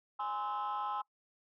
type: chord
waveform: sine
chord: Ab augmented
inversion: none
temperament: just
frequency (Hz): 830.6 / 1038.3 / 1297.8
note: Ab5 / C6 / E6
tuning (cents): 0 / -14 / -27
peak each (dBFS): -36 / -37 / -38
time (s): 0.19-1.02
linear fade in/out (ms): 10
effects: noise-tail reverb RT60 0.1 s tail -22 dB re dry + tanh soft clip ceiling -30 dBFS